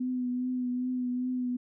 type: tone with vibrato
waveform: sine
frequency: 250.5 Hz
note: B3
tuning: 25 cents sharp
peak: -28 dBFS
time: 0-1.57 s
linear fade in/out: 10 ms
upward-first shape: triangle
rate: 2.5 Hz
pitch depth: 29 cents each way
effects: none